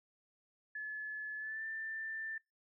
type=tone with pitch glide; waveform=sine; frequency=1718 to 1778.6 Hz; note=A6 to A6; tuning=-42 to +18 cents; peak=-39 dBFS; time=0.75-2.38 s; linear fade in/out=5 ms; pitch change=+60 cents; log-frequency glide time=1.38-1.64 s; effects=noise-tail reverb RT60 0.2 s tail -26 dB re dry